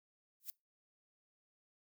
violet noise with exponential growth, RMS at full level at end -40 dBFS, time 0.4-0.5 s, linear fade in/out 0 ms, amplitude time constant 20 ms, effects noise-tail reverb RT60 0.2 s tail -23 dB re dry

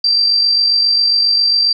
sine tone with amplitude modulation, 4699 Hz, D8, in tune, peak -8 dBFS, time 0.04-1.73 s, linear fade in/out 5 ms, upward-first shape sine, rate 47.4 Hz, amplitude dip 40%, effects none

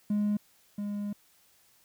triangle tone pair in turn, 207.7 / 205 Hz, G#3 / G#3, 0 / -22 cents, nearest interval unison, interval 22 cents, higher first, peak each -22 / -29 dBFS, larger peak first, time 0.1-0.37 / 0.78-1.13 s, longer second, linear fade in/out 5 ms, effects tanh soft clip ceiling -20 dBFS + white hiss -64 dBFS RMS until 1.84 s

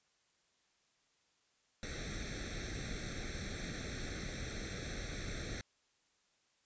pink noise with comb filter, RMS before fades -42 dBFS, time 1.83-5.61 s, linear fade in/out 0 ms, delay 0.51 ms, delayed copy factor +0.9, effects white hiss -75 dBFS RMS until 6.65 s + resampled to 16000 Hz

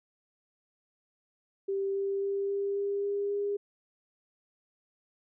sine tone with pitch steps, 392 / 394.3 / 396.6 / 398.9 / 401.2 / 403.5 / 405.8 Hz, G4 / G4 / G4 / G4 / G4 / G#4 / G#4, 0 / +10 / +20 / +30 / +40 / -50 / -40 cents, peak -28 dBFS, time 1.68-3.57 s, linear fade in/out 10 ms, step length 270 ms, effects none

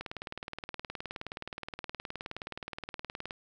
click train, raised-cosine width 0.3 ms, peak -22 dBFS, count 64, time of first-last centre 0.01-3.308 s, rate 19.1 Hz, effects none

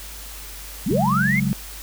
sine linear sweep, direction up, 149.3 to 2203 Hz, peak -19 dBFS, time 0.86-1.4 s, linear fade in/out 5 ms
sine chord, C# suspended fourth, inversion none, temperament just, 138.59 / 184.79 / 207.9 Hz, C#3 / F#3 / G#3, 0 / -2 / +2 cents, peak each -23 / -23 / -23 dBFS, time 0.91-1.53 s, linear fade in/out 0 ms
effects added 50 Hz sine -38 dBFS peak until 1.82 s + white hiss -38 dBFS RMS until 1.82 s

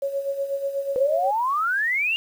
sine tone with tremolo, 554 Hz, C#5, 1 cent flat, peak -21 dBFS, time 0.02-1.31 s, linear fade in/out 5 ms, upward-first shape sine, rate 8.2 Hz, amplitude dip 65%
sine exponential sweep, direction up, 493.9 to 2853 Hz, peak -20 dBFS, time 0.96-2.16 s, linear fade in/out 0 ms
effects 8-bit

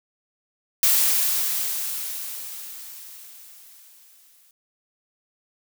blue noise with exponential decay, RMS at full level -17 dBFS, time 0.83-4.51 s, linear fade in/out 1 ms, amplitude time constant 800 ms, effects none

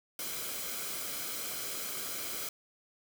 white noise with comb filter, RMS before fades -38 dBFS, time 0.19-2.49 s, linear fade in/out 2 ms, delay 1.1 ms, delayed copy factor -0.55, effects none

